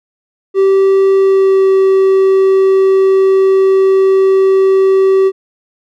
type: tone with pitch glide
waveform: triangle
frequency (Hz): 387.8 to 384.2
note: G4 to G4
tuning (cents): -19 to -35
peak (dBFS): -4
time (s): 0.54-5.32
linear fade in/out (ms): 50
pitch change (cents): -16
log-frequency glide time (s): 1.16-1.7
effects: none